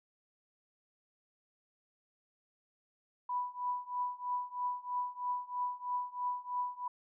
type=tone with tremolo; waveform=sine; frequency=987.8 Hz; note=B5; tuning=in tune; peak=-30 dBFS; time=3.29-6.88 s; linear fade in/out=5 ms; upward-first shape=triangle; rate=3.1 Hz; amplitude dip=95%; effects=none